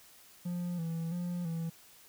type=tone with vibrato; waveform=triangle; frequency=170.3 Hz; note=F3; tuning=43 cents flat; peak=-31 dBFS; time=0.45-1.7 s; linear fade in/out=10 ms; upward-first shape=square; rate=1.5 Hz; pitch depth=56 cents each way; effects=white hiss -58 dBFS RMS until 2.08 s